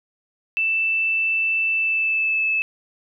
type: tone with pitch glide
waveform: sine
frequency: 2652 to 2612 Hz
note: E7 to E7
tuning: +10 to -17 cents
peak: -18 dBFS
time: 0.57-2.62 s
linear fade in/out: 0 ms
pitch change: -27 cents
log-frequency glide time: 1.71-2.48 s
effects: none